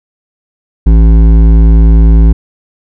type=tone with hard clipping; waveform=triangle; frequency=55 Hz; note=A1; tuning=in tune; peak=-3 dBFS; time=0.86-2.33 s; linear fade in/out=10 ms; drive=15 dB; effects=none